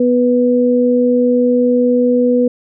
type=tone pair together; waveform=sine; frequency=246.9 / 491.9 Hz; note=B3 / B4; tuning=0 / -7 cents; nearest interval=octave; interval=1193 cents; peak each=-12 dBFS; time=0-2.48 s; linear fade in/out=5 ms; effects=none